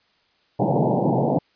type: band-pass noise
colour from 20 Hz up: pink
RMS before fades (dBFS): -20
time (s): 0.59-1.39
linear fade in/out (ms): 10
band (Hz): 120 to 900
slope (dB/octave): 96
effects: white hiss -63 dBFS RMS until 1.55 s + resampled to 11025 Hz